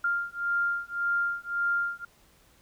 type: beating tone pair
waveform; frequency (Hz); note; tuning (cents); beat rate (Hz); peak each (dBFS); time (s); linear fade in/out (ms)
sine; 1396.9 / 1398.7; F6 / F6; 0 / +2; 1.8; -29; 0.04-2.05; 5
effects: pink hiss -61 dBFS RMS until 2.61 s